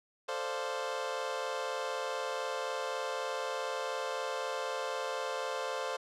25% pulse chord, D minor seventh, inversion second, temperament equal, 440 / 523.3 / 587.3 / 698.5 Hz, A4 / C5 / D5 / F5, 0 / 0 / 0 / 0 cents, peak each -37 / -33 / -38 / -38 dBFS, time 0.28-5.97 s, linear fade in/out 10 ms, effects low-pass 7000 Hz 12 dB/octave

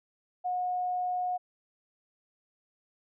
sine tone, 725 Hz, F#5, 35 cents flat, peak -28 dBFS, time 0.44-1.38 s, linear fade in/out 20 ms, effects none

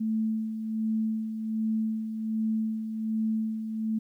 sine tone with tremolo, 220 Hz, A3, in tune, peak -24 dBFS, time 0-3.99 s, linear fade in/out 10 ms, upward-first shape sine, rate 1.3 Hz, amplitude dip 55%, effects 11-bit

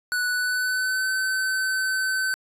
square tone with pitch glide, 1480 to 1528.7 Hz, F#6 to G6, 0 to -44 cents, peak -23 dBFS, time 0.12-2.34 s, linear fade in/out 0 ms, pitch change +56 cents, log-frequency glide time 0.28-1.09 s, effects resampled to 32000 Hz

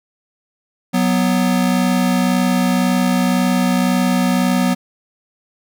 square tone pair together, 185 / 246.9 Hz, F#3 / B3, 0 / 0 cents, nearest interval perfect fourth, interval 500 cents, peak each -17 dBFS, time 0.93-4.75 s, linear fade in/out 20 ms, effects none

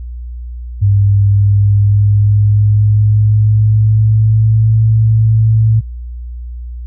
sine tone with pitch glide, 100.4 to 110.76 Hz, G2 to A2, +42 to +12 cents, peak -6 dBFS, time 0.81-5.81 s, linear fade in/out 20 ms, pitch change +170 cents, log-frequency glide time 1.26-4.75 s, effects added 60 Hz sine -22 dBFS peak until 6.86 s

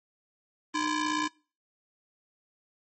sawtooth ring-modulated tone, 668 Hz, E5, 23 cents sharp, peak -20 dBFS, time 0.74-1.28 s, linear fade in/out 10 ms, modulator 363 Hz, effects noise-tail reverb RT60 0.4 s tail -25 dB re dry + MP3 32 kbps

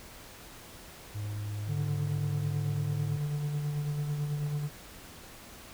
triangle tone with pitch glide, 104.3 to 106.37 Hz, G#2 to G#2, +8 to +42 cents, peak -31 dBFS, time 1.14-3.18 s, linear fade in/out 20 ms, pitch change +34 cents, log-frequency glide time 2.46-3.04 s
triangle tone with tremolo, 147 Hz, D3, 2 cents sharp, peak -26 dBFS, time 1.67-4.7 s, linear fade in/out 50 ms, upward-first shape sine, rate 9.1 Hz, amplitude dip 40%
effects pink hiss -49 dBFS RMS until 5.73 s

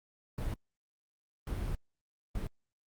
brown noise bursts at uneven times, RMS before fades -35 dBFS, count 3, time 0.38-0.54 / 1.47-1.75 / 2.35-2.47 s, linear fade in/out 2 ms, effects Opus 32 kbps

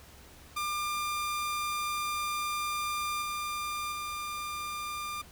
sawtooth tone with level steps, 1197 Hz, D6, 33 cents sharp, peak -27 / -29 / -31 dBFS, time 0.56-5.22 s, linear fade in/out 10 ms, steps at 3.22 / 3.92 s, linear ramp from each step 2 ms, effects added 70 Hz sine -56 dBFS peak until 5.31 s + pink hiss -54 dBFS RMS until 5.31 s

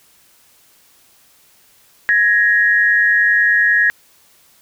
sine tone pair together, 1666.1 / 1876 Hz, G#6 / A#6, +5 / +11 cents, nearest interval major second, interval 206 cents, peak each -13 dBFS, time 2.09-3.9 s, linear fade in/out 0 ms, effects white hiss -52 dBFS RMS until 4.61 s

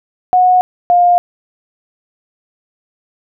sine tone pair in turn, 731 / 706.5 Hz, F#5 / F5, -21 / +20 cents, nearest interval minor second, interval 59 cents, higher first, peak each -6 dBFS, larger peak neither, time 0.33-0.61 / 0.9-1.18 s, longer neither, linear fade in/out 0 ms, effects none

